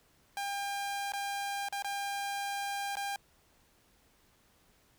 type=tone with dropouts; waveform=sawtooth; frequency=801 Hz; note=G5; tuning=37 cents sharp; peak=-30 dBFS; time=0.37-3.16 s; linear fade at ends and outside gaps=1 ms; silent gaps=1.121-1.135 / 1.686-1.725 / 1.823-1.845 / 2.955-2.969 s; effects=pink hiss -67 dBFS RMS until 4.98 s